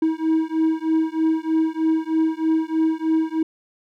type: beating tone pair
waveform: triangle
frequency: 318.3 / 321.5 Hz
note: D#4 / E4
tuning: +39 / -43 cents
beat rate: 3.2 Hz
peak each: -19 dBFS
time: 0.02-3.43 s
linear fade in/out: 5 ms
effects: none